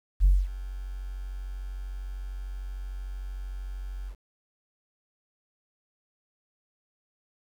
sine tone with ADSR envelope, 46.58 Hz, F#1, 12 cents sharp, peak -13 dBFS, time 0.2-4.16 s, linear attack 44 ms, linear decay 230 ms, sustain -20 dB, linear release 76 ms, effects tanh soft clip ceiling -12 dBFS + 9-bit

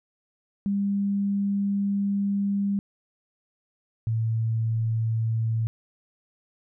sine tone pair in turn, 200 / 112.64 Hz, G3 / A2, +35 / +41 cents, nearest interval minor seventh, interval 994 cents, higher first, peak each -22 dBFS, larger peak neither, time 0.66-2.79 / 4.07-5.67 s, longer first, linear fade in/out 0 ms, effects none

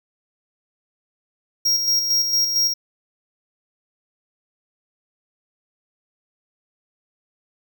square tone with tremolo, 5600 Hz, F8, 4 cents sharp, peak -16 dBFS, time 1.65-2.74 s, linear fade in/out 10 ms, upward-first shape square, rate 4.4 Hz, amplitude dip 45%, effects none

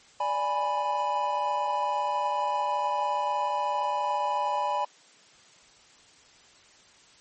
triangle chord, G# diminished, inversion second, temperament equal, 587.3 / 830.6 / 987.8 Hz, D5 / G#5 / B5, 0 / 0 / 0 cents, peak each -31 / -27 / -26 dBFS, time 0.2-4.85 s, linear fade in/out 5 ms, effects white hiss -56 dBFS RMS until 7.2 s + MP3 32 kbps

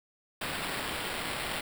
blue noise with sample-and-hold, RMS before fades -35 dBFS, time 0.41-1.61 s, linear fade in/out 5 ms, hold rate 6300 Hz, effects none

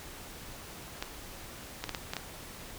clicks, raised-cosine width 0.2 ms, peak -16 dBFS, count 6, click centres 1.025 / 1.84 / 1.893 / 1.948 / 2.135 / 2.167 s, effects pink hiss -46 dBFS RMS until 2.78 s

